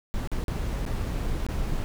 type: noise with dropouts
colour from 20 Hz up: brown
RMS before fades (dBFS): -28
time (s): 0.14-1.84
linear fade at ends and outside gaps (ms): 0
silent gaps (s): 0.274-0.316 / 0.44-0.482 / 0.852-0.863 / 1.465-1.487
effects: none